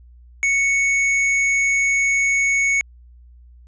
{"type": "tone with hard clipping", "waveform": "triangle", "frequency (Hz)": 2217, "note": "C#7", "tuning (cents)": 0, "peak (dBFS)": -17, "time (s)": [0.43, 2.81], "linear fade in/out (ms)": 0, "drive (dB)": 16, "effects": ["added 60 Hz sine -43 dBFS peak until 3.67 s", "resampled to 16000 Hz"]}